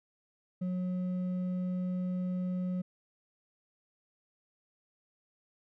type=tone with hard clipping; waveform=sine; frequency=181.9 Hz; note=F#3; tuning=29 cents flat; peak=-32 dBFS; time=0.61-2.82 s; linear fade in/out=10 ms; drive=4 dB; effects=none